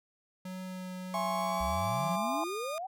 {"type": "tone with vibrato", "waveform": "square", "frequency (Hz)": 184.7, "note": "F#3", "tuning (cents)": -3, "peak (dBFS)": -39, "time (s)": [0.45, 2.16], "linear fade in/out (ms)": 5, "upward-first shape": "triangle", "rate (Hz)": 1.5, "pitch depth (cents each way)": 10}
{"type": "tone with pitch glide", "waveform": "sawtooth", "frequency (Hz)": [1100, 1220.5], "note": ["C#6", "D#6"], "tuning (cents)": [-14, -34], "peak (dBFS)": -34, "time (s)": [1.14, 2.78], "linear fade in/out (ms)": 0, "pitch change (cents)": 180, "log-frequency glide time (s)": [1.28, 2.47]}
{"type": "chord", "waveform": "sine", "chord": "E augmented", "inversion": "none", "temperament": "equal with one note detuned", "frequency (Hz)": [668.5, 830.6, 1046.5], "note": ["E5", "G#5", "B#5"], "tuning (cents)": [24, 0, 0], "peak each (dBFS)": -35, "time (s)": [1.14, 2.44], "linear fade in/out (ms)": 2}
{"type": "exponential sweep", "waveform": "sine", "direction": "up", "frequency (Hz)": [61.74, 788], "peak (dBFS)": -35, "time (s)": [1.6, 2.87], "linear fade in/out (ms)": 10}
{"effects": []}